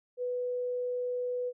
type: tone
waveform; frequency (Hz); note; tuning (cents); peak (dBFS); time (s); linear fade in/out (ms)
sine; 494.6; B4; +3; -30; 0.17-1.53; 50
effects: none